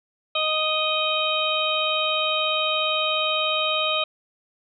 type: harmonic tone with a mistuned harmonic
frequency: 622.3 Hz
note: D#5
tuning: in tune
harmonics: 1 / 2 / 4 / 5 / 6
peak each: -27 / -27 / -27 / -27 / -27 dBFS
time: 0.35-4.04 s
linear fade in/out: 5 ms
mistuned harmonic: 6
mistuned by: +21 cents
effects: none